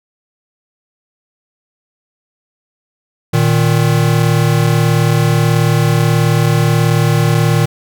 square tone pair together, 116.5 / 154.96 Hz, A#2 / D#3, -1 / -7 cents, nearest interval perfect fourth, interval 494 cents, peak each -13 dBFS, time 3.33-7.66 s, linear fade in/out 10 ms, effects none

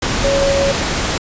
sine tone in noise, 554.4 Hz, C#5, in tune, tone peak -13 dBFS, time 0.24-0.72 s, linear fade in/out 5 ms, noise pink, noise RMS -18 dBFS, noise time 0.02-1.18 s, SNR +2 dB, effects resampled to 16000 Hz

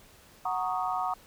sine chord, D# minor seventh, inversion first, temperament equal, 740 / 932.3 / 1108.7 / 1244.5 Hz, F#5 / A#5 / C#6 / D#6, 0 / 0 / 0 / 0 cents, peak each -31 / -34 / -35 / -34 dBFS, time 0.45-1.14 s, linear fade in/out 5 ms, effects pink hiss -56 dBFS RMS until 1.26 s

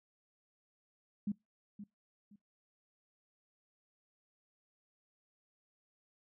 sine tone with echo, 205.4 Hz, G#3, 19 cents flat, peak -32 dBFS, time 1.27-1.32 s, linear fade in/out 5 ms, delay 520 ms, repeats 2, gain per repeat -12 dB, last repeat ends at 2.36 s, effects noise-tail reverb RT60 0.2 s tail -24 dB re dry

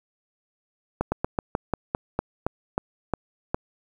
slowing click train, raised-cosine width 1 ms, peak -9 dBFS, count 12, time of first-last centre 1.01-3.545 s, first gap 110 ms, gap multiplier 1.14, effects 8-bit

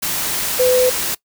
sine tone in noise, 504 Hz, B4, 35 cents sharp, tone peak -11 dBFS, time 0.59-0.9 s, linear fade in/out 10 ms, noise white, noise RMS -21 dBFS, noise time 0.02-1.15 s, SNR +7 dB, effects noise-tail reverb RT60 0.1 s tail -21 dB re dry

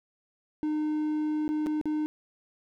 triangle tone with dropouts, 305.1 Hz, D#4, 34 cents flat, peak -24 dBFS, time 0.63-2.06 s, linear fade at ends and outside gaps 0 ms, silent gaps 1.479-1.49 / 1.662-1.668 / 1.813-1.856 s, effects none

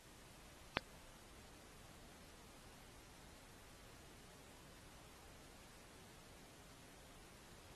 click, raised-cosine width 0.3 ms, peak -17 dBFS, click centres 0.771 s, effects pink hiss -62 dBFS RMS until 7.75 s + AAC 32 kbps

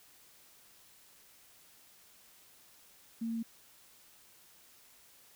sine tone, 228.1 Hz, A#3, 37 cents flat, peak -33 dBFS, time 3.21-3.43 s, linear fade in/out 10 ms, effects white hiss -61 dBFS RMS until 5.35 s

